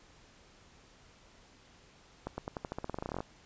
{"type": "accelerating click train", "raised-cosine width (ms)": 1, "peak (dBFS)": -22, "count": 19, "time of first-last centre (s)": [2.27, 3.205], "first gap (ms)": 110, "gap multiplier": 0.9, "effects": ["pink hiss -60 dBFS RMS until 3.45 s", "resampled to 16000 Hz"]}